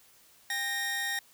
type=tone pair together; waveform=sawtooth; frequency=797 / 1858.7 Hz; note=G5 / A#6; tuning=+28 / -6 cents; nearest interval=octave + minor third; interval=1466 cents; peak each=-36 / -27 dBFS; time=0.5-1.19 s; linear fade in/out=2 ms; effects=white hiss -60 dBFS RMS until 1.33 s